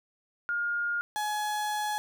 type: tone pair in turn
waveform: sine / 35% pulse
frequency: 1418 / 843.1 Hz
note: F6 / G#5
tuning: +26 / +26 cents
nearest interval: major sixth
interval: 900 cents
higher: first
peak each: -27 dBFS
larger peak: neither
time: 0.49-1.01 / 1.16-1.98 s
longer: second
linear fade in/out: 0 ms
effects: none